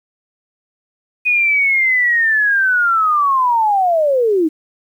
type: linear sweep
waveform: sine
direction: down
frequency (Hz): 2489 to 298.5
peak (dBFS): -11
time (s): 1.25-4.49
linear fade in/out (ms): 20
effects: 8-bit